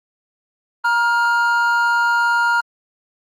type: tone pair together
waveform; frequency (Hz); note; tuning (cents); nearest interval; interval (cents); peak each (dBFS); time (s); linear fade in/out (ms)
triangle; 946 / 1408.4; A#5 / F6; +25 / +14; perfect fifth; 689; -16 / -14; 0.84-2.61; 10
effects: Opus 24 kbps